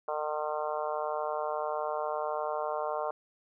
harmonic tone, 151.8 Hz, D#3, 42 cents flat, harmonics 3 / 4 / 5 / 6 / 7 / 8 / 9, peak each -38 / -34 / -37 / -40 / -38 / -43 / -44 dBFS, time 0.08-3.11 s, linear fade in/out 2 ms, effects none

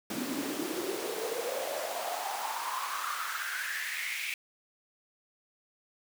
pink noise with high-pass filter sweep, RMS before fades -35 dBFS, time 0.1-4.34 s, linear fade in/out 2 ms, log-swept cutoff 240 to 2400 Hz, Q 6.2, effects none

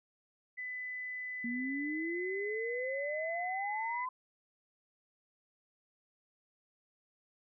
sine tone with pitch glide, 2003 to 2025 Hz, B6 to B6, +24 to +43 cents, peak -38 dBFS, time 0.57-4.06 s, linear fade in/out 20 ms, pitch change +19 cents, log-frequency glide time 1.8-2.18 s
sine exponential sweep, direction up, 233.1 to 1033 Hz, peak -35 dBFS, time 1.44-4.09 s, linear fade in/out 5 ms
effects none

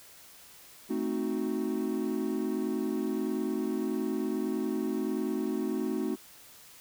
triangle chord, A diminished seventh, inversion none, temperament equal, 220 / 261.6 / 311.1 / 370 Hz, A3 / C4 / Eb4 / Gb4, 0 / 0 / 0 / 0 cents, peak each -32 dBFS, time 0.89-6.16 s, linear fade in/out 20 ms, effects tanh soft clip ceiling -17 dBFS + white hiss -53 dBFS RMS until 6.8 s

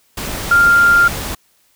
sine tone in noise, 1396.9 Hz, F6, in tune, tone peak -7 dBFS, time 0.51-1.08 s, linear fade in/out 5 ms, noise pink, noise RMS -24 dBFS, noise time 0.17-1.35 s, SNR +14 dB, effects white hiss -57 dBFS RMS until 1.75 s

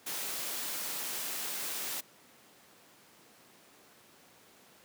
white noise, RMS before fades -37 dBFS, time 0.06-2.01 s, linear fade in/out 10 ms, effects pink hiss -59 dBFS RMS until 4.84 s + high-pass 200 Hz 12 dB/octave

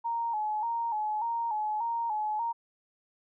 sine tone with vibrato, 890 Hz, A5, 20 cents sharp, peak -28 dBFS, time 0.04-2.53 s, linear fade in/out 20 ms, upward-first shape square, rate 1.7 Hz, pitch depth 76 cents each way, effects none

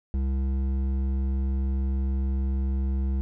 sine tone with hard clipping, 66.6 Hz, C2, 31 cents sharp, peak -25 dBFS, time 0.14-3.21 s, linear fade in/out 0 ms, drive 9 dB, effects none

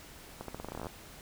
accelerating click train, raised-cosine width 1 ms, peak -25 dBFS, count 15, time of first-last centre 0.41-0.868 s, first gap 73 ms, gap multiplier 0.86, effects pink hiss -51 dBFS RMS until 1.21 s

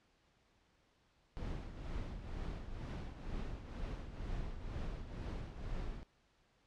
brown noise with tremolo, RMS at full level -40 dBFS, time 1.37-6.03 s, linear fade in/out 0 ms, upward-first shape triangle, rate 2.1 Hz, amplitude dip 65%, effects pink hiss -73 dBFS RMS until 6.66 s + low-pass 5000 Hz 12 dB/octave

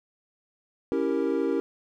triangle chord, C# diminished seventh, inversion none, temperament equal, 277.2 / 329.6 / 392 / 466.2 Hz, C#4 / E4 / G4 / Bb4, 0 / 0 / 0 / 0 cents, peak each -27 dBFS, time 0.92-1.6 s, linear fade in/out 0 ms, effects none

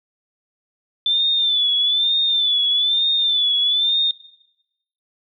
sine tone with vibrato, 3520 Hz, A7, in tune, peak -15 dBFS, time 1.06-4.11 s, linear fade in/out 2 ms, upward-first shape sine, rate 1.1 Hz, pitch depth 75 cents each way, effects noise-tail reverb RT60 0.9 s tail -19 dB re dry

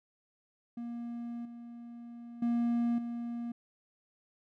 triangle tone with level steps, 236.3 Hz, A#3, 24 cents sharp, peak -35 / -42 / -25 / -33 dBFS, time 0.77-3.52 s, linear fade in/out 5 ms, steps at 1.45 / 2.42 / 2.98 s, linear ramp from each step 5 ms, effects none

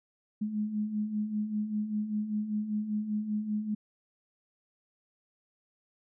sine beating tone pair, 207.7 / 212.8 Hz, G#3 / G#3, 0 / +42 cents, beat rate 5.1 Hz, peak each -37 / -30 dBFS, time 0.41-3.75 s, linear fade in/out 10 ms, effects none

